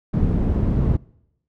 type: low-pass noise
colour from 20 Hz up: white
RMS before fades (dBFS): -19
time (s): 0.13-0.97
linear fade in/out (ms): 10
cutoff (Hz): 160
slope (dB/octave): 12
effects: noise-tail reverb RT60 0.8 s tail -24 dB re dry